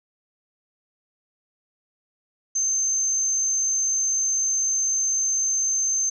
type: tone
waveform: sine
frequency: 6272 Hz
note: G8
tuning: in tune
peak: -20 dBFS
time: 2.55-6.1 s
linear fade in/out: 10 ms
effects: none